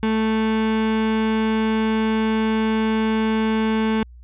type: tone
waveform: 35% pulse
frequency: 220 Hz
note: A3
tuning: in tune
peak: -16 dBFS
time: 0.03-4.03 s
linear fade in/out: 0 ms
effects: added 60 Hz sine -40 dBFS peak until 4.23 s + resampled to 8000 Hz